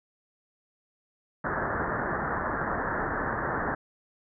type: low-pass noise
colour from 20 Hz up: white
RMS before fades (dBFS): -30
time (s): 1.44-3.75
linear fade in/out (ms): 5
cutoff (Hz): 1800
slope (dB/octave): 96
effects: none